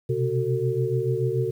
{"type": "tone cluster", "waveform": "sine", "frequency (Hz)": [124.3, 131.2, 372.3, 448.7], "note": ["B2", "C3", "F#4", "A4"], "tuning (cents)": [12, 5, 11, 34], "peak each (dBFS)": -27, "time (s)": [0.09, 1.51], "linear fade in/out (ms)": 10, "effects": ["9-bit"]}